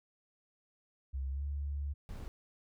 sine tone with pitch glide, 67 to 71.4 Hz, C2 to D2, +42 to -48 cents, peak -34 dBFS, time 1.13-1.94 s, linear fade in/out 20 ms, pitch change +110 cents, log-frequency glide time 1.3-1.43 s
brown noise, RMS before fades -43 dBFS, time 2.09-2.28 s, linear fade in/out 0 ms
effects none

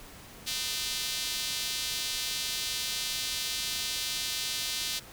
square tone with high-pass filter, 138.59 Hz, C#3, in tune, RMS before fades -33 dBFS, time 0.46-5 s, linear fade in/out 20 ms, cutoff 3700 Hz, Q 1.5, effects pink hiss -49 dBFS RMS until 5.12 s

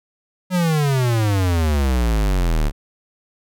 square exponential sweep, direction down, 186.7 to 35.33 Hz, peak -16 dBFS, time 0.5-2.72 s, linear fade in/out 50 ms, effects none

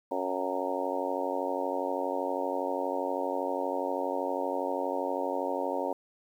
harmonic tone with a mistuned harmonic, 92.5 Hz, F#2, in tune, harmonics 3 / 4 / 5 / 6 / 7 / 8 / 9 / 10, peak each -37 / -38 / -37 / -34 / -38 / -38 / -42 / -36 dBFS, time 0.11-5.93 s, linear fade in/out 5 ms, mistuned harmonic 9, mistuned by +33 cents, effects 10-bit

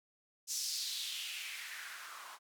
blue noise with band-pass filter sweep, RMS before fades -42 dBFS, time 0.47-2.39 s, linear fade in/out 50 ms, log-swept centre 6200 to 960 Hz, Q 2.9, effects none

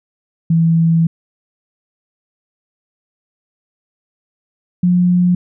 sine tone pair in turn, 164.81 / 178.34 Hz, E3 / F3, 0 / +37 cents, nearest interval minor second, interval 137 cents, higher second, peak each -9 dBFS, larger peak neither, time 0.5-1.07 / 4.83-5.35 s, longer first, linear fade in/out 5 ms, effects none

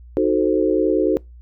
sine chord, D# diminished seventh, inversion none, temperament equal, 311.1 / 370 / 440 / 523.3 Hz, D#4 / F#4 / A4 / C5, 0 / 0 / 0 / 0 cents, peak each -20 / -19 / -20 / -23 dBFS, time 0.17-1.17 s, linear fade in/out 0 ms, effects noise-tail reverb RT60 0.2 s tail -24 dB re dry + added 60 Hz sine -39 dBFS peak until 1.41 s

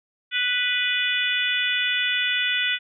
harmonic tone, 493.9 Hz, B4, in tune, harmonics 3 / 4 / 5 / 6 / 7, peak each -27 / -27 / -27 / -27 / -27 dBFS, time 0.31-2.79 s, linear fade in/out 50 ms, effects none

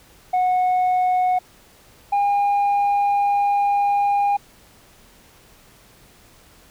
sine tone pair in turn, 733 / 809.8 Hz, F#5 / G#5, -16 / -44 cents, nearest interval major second, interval 172 cents, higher second, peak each -13 dBFS, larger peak neither, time 0.33-1.39 / 2.12-4.37 s, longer second, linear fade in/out 10 ms, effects tanh soft clip ceiling -15 dBFS + pink hiss -51 dBFS RMS until 6.7 s

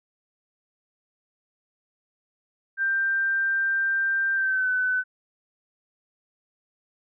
sine tone with pitch glide, 1575 to 1507.4 Hz, G6 to F#6, +8 to +32 cents, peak -21 dBFS, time 2.77-5.04 s, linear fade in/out 50 ms, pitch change -76 cents, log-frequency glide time 4.35-4.69 s, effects none

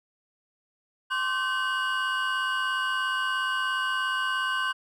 triangle tone cluster, 1051 / 1148 / 1538 / 2878 Hz, C6 / D6 / G6 / F#7, +7 / -40 / -33 / -49 cents, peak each -29 / -33 / -26 / -32 dBFS, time 1.1-4.73 s, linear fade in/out 20 ms, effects none

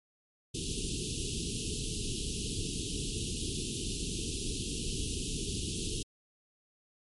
pink band-stop noise, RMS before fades -35 dBFS, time 0.54-6.03 s, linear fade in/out 10 ms, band 450 to 2700 Hz, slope 96 dB/octave, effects MP3 48 kbps

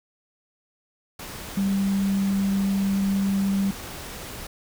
sine tone in noise, 196 Hz, G3, in tune, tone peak -20 dBFS, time 1.57-3.71 s, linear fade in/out 5 ms, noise pink, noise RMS -37 dBFS, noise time 1.19-4.47 s, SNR +14 dB, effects none

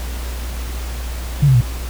sine tone with pitch steps, 143.6 / 131.68 / 120.75 Hz, D3 / C3 / B2, -39 / +11 / -39 cents, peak -8 dBFS, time 1.42-1.612 s, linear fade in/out 10 ms, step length 64 ms, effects added 60 Hz sine -23 dBFS peak until 1.89 s + pink hiss -33 dBFS RMS until 1.89 s

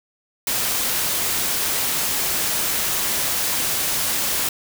white noise, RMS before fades -22 dBFS, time 0.47-4.49 s, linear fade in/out 2 ms, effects none

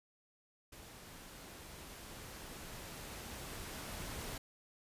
pink noise with level ramp, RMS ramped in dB -54 to -44 dBFS, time 0.72-4.38 s, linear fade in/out 5 ms, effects resampled to 32000 Hz

